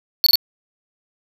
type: tone bursts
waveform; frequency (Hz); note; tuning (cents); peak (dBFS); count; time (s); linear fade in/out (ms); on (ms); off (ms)
square; 4435; C#8; 0; -11; 3; 0.24-0.356; 0; 24; 22
effects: none